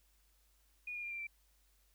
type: tone with pitch steps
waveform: sine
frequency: 2453 / 2425 / 2397 / 2369 / 2342 Hz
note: D#7 / D#7 / D7 / D7 / D7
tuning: -25 / -45 / +35 / +14 / -5 cents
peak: -40 dBFS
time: 0.87-1.27 s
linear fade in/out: 5 ms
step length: 80 ms
effects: added 50 Hz sine -70 dBFS peak until 1.94 s + white hiss -74 dBFS RMS until 1.94 s